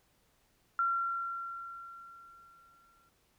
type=tone with exponential decay; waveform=sine; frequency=1369 Hz; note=F6; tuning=35 cents flat; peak=-26 dBFS; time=0.79-3.09 s; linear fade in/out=1 ms; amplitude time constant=500 ms; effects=pink hiss -71 dBFS RMS until 3.38 s